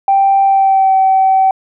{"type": "tone with pitch glide", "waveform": "sine", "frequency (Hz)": [784, 765.7], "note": ["G5", "G5"], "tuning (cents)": [0, -41], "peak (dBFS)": -6, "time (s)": [0.08, 1.51], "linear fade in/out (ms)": 2, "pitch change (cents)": -41, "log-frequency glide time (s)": [0.44, 0.95], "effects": ["tanh soft clip ceiling -2 dBFS"]}